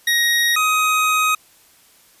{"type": "tone pair in turn", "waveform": "25% pulse", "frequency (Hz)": [1883, 1256.8], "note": ["A#6", "D#6"], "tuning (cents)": [17, 17], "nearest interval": "perfect fifth", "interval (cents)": 700, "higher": "first", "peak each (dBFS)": -11, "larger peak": "neither", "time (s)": [[0.07, 0.56], [0.56, 1.35]], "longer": "second", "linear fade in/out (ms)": 5, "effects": ["white hiss -52 dBFS RMS until 2.2 s", "resampled to 32000 Hz"]}